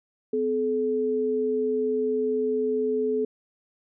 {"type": "tone pair together", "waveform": "sine", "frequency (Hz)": [254.4, 430], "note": ["C4", "A4"], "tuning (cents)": [-48, -40], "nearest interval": "major sixth", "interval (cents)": 908, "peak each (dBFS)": [-29, -23], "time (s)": [0.33, 3.25], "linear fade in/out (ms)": 5, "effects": []}